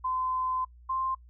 sine tone pair in turn, 1027 / 1050.4 Hz, C6 / C6, -33 / +6 cents, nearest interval unison, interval 39 cents, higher second, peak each -27 dBFS, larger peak neither, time 0.04-0.65 / 0.89-1.15 s, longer first, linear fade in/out 10 ms, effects noise-tail reverb RT60 0.1 s tail -24 dB re dry + added 60 Hz sine -50 dBFS peak until 1.29 s

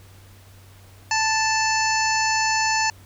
harmonic tone, 880 Hz, A5, in tune, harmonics 1 / 2 / 3 / 5 / 6 / 7 / 8, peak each -22 / -25 / -27 / -29 / -30 / -30 / -31 dBFS, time 1.11-2.9 s, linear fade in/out 2 ms, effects added 96 Hz sine -46 dBFS peak until 3.05 s + pink hiss -52 dBFS RMS until 3.05 s

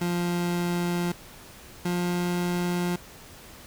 30% pulse tone pair in turn, 174.61 / 176.43 Hz, F3 / F3, 0 / +18 cents, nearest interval unison, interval 18 cents, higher second, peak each -22 dBFS, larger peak neither, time 0.01-1.12 / 1.85-2.96 s, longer neither, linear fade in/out 5 ms, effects pink hiss -47 dBFS RMS until 3.66 s

